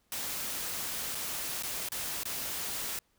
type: noise with dropouts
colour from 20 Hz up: white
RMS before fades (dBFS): -36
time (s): 0.12-2.99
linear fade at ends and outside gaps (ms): 1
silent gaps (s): 1.148-1.152 / 1.625-1.634 / 1.887-1.919 / 2.234-2.254
effects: pink hiss -72 dBFS RMS until 3.18 s